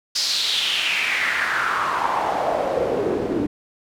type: noise with band-pass filter sweep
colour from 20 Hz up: pink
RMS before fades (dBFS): -22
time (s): 0.15-3.47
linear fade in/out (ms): 10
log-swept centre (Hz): 5000 to 300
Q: 4.2
effects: none